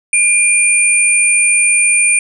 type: tone pair together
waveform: sine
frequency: 2400 / 9047 Hz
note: D7 / C#9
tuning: +37 / +34 cents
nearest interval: octave + major seventh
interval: 2297 cents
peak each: -11 dBFS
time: 0.13-2.19 s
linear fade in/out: 2 ms
effects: none